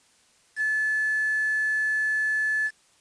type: tone with quantisation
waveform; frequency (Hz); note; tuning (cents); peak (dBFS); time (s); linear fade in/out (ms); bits
sine; 1730; A6; -30; -22; 0.56-2.71; 50; 7
effects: white hiss -61 dBFS RMS until 3 s + resampled to 22050 Hz